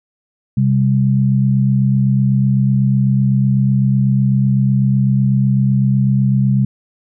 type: tone pair together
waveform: sine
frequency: 130.81 / 198.79 Hz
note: C3 / G3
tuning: 0 / +24 cents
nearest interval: perfect fifth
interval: 724 cents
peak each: -12 / -15 dBFS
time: 0.57-6.65 s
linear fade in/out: 5 ms
effects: none

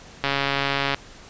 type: click train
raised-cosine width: 0.3 ms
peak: -6 dBFS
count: 99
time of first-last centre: 0.24-0.945 s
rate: 139 Hz
effects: pink hiss -45 dBFS RMS until 1.29 s + resampled to 16000 Hz

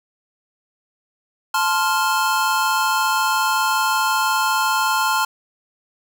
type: chord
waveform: square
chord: F major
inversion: first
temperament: just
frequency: 873.1 / 1047.7 / 1396.9 Hz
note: A5 / C6 / F6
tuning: -14 / +2 / 0 cents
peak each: -22 dBFS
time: 1.54-5.25 s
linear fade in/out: 5 ms
effects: none

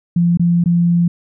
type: tone with dropouts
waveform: sine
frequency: 172.2 Hz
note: F3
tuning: 24 cents flat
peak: -10 dBFS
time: 0.16-1.08 s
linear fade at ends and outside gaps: 5 ms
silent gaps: 0.373-0.395 / 0.64-0.658 s
effects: none

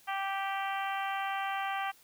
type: harmonic tone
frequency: 391 Hz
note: G4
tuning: 4 cents flat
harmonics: 2 / 3 / 4 / 5 / 6 / 7 / 8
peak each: -34 / -38 / -40 / -42 / -44 / -45 / -46 dBFS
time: 0.07-1.92 s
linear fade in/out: 20 ms
effects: white hiss -61 dBFS RMS until 2.03 s

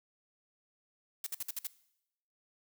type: noise bursts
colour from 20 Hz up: blue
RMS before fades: -37 dBFS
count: 6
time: 1.24-1.67 s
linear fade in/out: 2 ms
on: 25 ms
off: 56 ms
effects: noise-tail reverb RT60 0.8 s tail -19 dB re dry

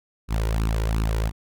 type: tone with flanger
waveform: sawtooth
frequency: 54.8 Hz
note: A1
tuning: 6 cents flat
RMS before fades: -23 dBFS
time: 0.28-1.32 s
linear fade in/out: 50 ms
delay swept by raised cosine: 0.73 to 2.13 ms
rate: 2.8 Hz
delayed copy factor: +0.7
effects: none

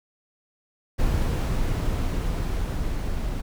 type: noise with level ramp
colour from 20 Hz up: brown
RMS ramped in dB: -22 to -28 dBFS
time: 0.98-3.42 s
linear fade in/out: 20 ms
effects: none

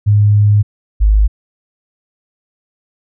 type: tone pair in turn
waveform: sine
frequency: 103.83 / 51.91 Hz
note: G#2 / G#1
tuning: 0 / 0 cents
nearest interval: octave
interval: 1200 cents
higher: first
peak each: -6 dBFS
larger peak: neither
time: 0.06-0.63 / 1-1.28 s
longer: first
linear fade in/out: 20 ms
effects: none

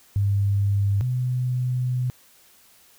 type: tone pair in turn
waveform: sine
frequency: 100.1 / 125.79 Hz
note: G2 / B2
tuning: +37 / +32 cents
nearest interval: major third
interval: 395 cents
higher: second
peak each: -18 / -21 dBFS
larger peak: first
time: 0.16-1.01 / 1.01-2.1 s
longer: second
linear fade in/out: 0 ms
effects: white hiss -55 dBFS RMS until 2.98 s

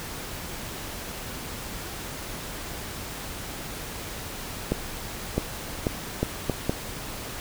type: accelerating click train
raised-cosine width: 2 ms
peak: -9 dBFS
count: 6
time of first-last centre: 4.72-6.695 s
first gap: 660 ms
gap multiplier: 0.74
effects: pink hiss -36 dBFS RMS until 7.4 s

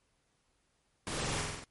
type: noise with echo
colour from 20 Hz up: pink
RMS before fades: -38 dBFS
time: 1.07-1.41 s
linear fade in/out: 0 ms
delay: 46 ms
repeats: 5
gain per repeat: -2 dB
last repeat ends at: 1.64 s
effects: pink hiss -75 dBFS RMS until 1.7 s + MP3 48 kbps

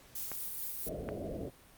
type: noise with tremolo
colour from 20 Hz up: violet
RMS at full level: -38 dBFS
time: 0.15-0.89 s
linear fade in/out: 5 ms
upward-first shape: sine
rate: 4.6 Hz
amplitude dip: 25%
type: clicks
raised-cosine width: 0.5 ms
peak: -26 dBFS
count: 2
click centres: 0.317 / 1.089 s
type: low-pass noise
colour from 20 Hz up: white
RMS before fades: -40 dBFS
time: 0.86-1.5 s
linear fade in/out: 10 ms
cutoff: 680 Hz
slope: 96 dB/octave
effects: pink hiss -59 dBFS RMS until 1.77 s + Opus 48 kbps

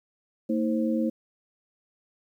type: tone cluster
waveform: sine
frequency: 228.3 / 317.9 / 527 Hz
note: A#3 / D#4 / C5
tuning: -36 / +37 / +12 cents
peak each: -25 / -28 / -31 dBFS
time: 0.49-1.1 s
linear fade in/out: 10 ms
effects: 10-bit

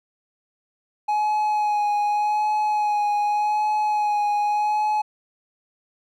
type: tone with vibrato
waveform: triangle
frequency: 839 Hz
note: G#5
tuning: 17 cents sharp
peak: -17 dBFS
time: 1.08-5.02 s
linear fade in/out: 10 ms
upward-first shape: sine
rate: 0.85 Hz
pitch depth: 21 cents each way
effects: none

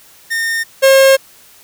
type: tone pair in turn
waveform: 45% pulse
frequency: 1826 / 537.9 Hz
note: A#6 / C5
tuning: -36 / +48 cents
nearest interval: octave + major sixth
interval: 2116 cents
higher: first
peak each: -15 / -5 dBFS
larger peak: second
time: 0.3-0.64 / 0.82-1.17 s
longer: second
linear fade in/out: 20 ms
effects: white hiss -44 dBFS RMS until 1.63 s

